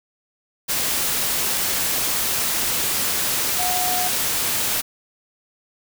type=tone in noise; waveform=sine; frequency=726 Hz; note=F#5; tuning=33 cents flat; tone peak=-24 dBFS; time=3.58-4.09 s; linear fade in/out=20 ms; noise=white; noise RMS=-22 dBFS; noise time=0.68-4.82 s; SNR=-5 dB; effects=none